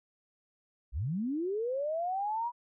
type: linear sweep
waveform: sine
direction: up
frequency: 48.16 to 977 Hz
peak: -30 dBFS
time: 0.92-2.52 s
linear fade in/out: 50 ms
effects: none